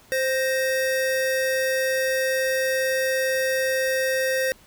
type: tone pair together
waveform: square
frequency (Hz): 523.3 / 1864.7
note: C5 / A#6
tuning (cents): 0 / 0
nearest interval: octave + minor seventh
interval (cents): 2200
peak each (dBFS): -23 / -27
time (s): 0.12-4.52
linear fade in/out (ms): 0
effects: pink hiss -53 dBFS RMS until 4.66 s